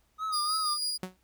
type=tone with vibrato; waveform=triangle; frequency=1244.5 Hz; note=D#6; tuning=in tune; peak=-28 dBFS; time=0.18-0.78 s; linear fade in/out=50 ms; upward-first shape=sine; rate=3.2 Hz; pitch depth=70 cents each way
type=tone with tremolo; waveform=35% pulse; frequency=4877 Hz; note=D#8; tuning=35 cents flat; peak=-27 dBFS; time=0.32-0.98 s; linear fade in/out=20 ms; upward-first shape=square; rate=6 Hz; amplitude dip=25%
type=tone with exponential decay; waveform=sawtooth; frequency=185 Hz; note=F#3; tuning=in tune; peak=-26 dBFS; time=1.03-1.17 s; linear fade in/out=2 ms; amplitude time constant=29 ms
effects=added 60 Hz sine -70 dBFS peak until 1.23 s + pink hiss -71 dBFS RMS until 1.23 s